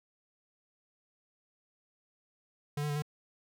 square tone with pitch steps, 146 / 148.8 / 145.4 / 149.4 Hz, D3 / D3 / D3 / D3, -10 / +23 / -17 / +30 cents, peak -32 dBFS, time 2.77-3.022 s, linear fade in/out 5 ms, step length 63 ms, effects none

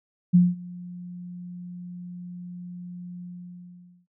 sine tone with ADSR envelope, 177.5 Hz, F3, 28 cents sharp, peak -11 dBFS, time 0.33-4.07 s, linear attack 21 ms, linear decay 200 ms, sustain -24 dB, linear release 850 ms, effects noise-tail reverb RT60 0.1 s tail -26 dB re dry

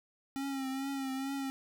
square tone with vibrato, 270 Hz, C#4, 45 cents flat, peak -35 dBFS, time 0.36-1.5 s, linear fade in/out 0 ms, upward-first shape triangle, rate 2.3 Hz, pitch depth 49 cents each way, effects none

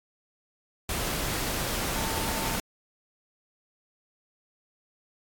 sine tone in noise, 896 Hz, A5, 31 cents sharp, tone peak -36 dBFS, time 1.96-2.56 s, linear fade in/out 2 ms, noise pink, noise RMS -30 dBFS, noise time 0.89-2.6 s, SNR -9 dB, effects AAC 64 kbps

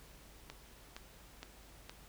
click train, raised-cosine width 0.2 ms, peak -28 dBFS, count 4, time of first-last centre 0.5-1.895 s, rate 2.15 Hz, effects added 50 Hz sine -59 dBFS peak until 2.08 s + pink hiss -59 dBFS RMS until 2.08 s

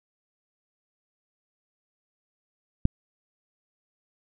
click, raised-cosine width 5 ms, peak -7 dBFS, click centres 2.854 s, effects none

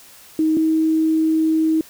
sine tone pair in turn, 314.8 / 317.9 Hz, D#4 / D#4, +20 / +37 cents, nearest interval unison, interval 17 cents, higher second, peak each -14 / -14 dBFS, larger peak neither, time 0.39-0.57 / 0.57-1.81 s, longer second, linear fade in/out 2 ms, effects white hiss -45 dBFS RMS until 1.89 s

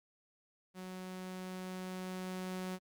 sawtooth tone with level ramp, 185 Hz, F#3, in tune, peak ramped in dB -40 to -34 dBFS, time 0.74-2.79 s, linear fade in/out 50 ms, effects Opus 48 kbps

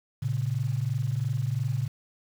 sine tone pair together, 114 / 136.9 Hz, A#2 / C#3, -38 / -21 cents, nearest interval minor third, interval 317 cents, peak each -28 dBFS, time 0.22-1.88 s, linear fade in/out 10 ms, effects 8-bit

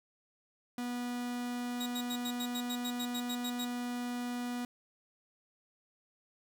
45% pulse tone, 244 Hz, B3, 21 cents flat, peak -35 dBFS, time 0.78-4.65 s, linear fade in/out 2 ms
sawtooth tone bursts, 3802 Hz, A#7, 33 cents sharp, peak -34 dBFS, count 13, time 1.8-3.652 s, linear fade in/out 10 ms, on 64 ms, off 85 ms
effects none

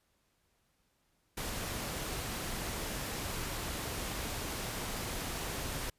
pink noise, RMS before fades -38 dBFS, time 1.37-5.9 s, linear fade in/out 5 ms, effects pink hiss -75 dBFS RMS until 5.98 s + resampled to 32000 Hz

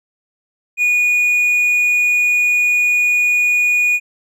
triangle tone, 2455 Hz, D#7, 24 cents flat, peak -10 dBFS, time 0.77-4 s, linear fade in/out 50 ms, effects none

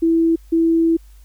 sine tone pair in turn, 329.6 / 329.6 Hz, E4 / E4, 0 / 0 cents, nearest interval unison, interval 0 cents, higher neither, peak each -12 dBFS, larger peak neither, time 0.02-0.36 / 0.52-0.97 s, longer second, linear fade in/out 10 ms, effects added 50 Hz sine -41 dBFS peak until 1.24 s + white hiss -57 dBFS RMS until 1.24 s

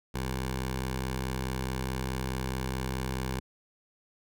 10% pulse tone with notch filter, 64.7 Hz, C2, 19 cents flat, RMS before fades -33 dBFS, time 0.14-3.4 s, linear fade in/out 10 ms, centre 280 Hz, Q 1.9, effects none

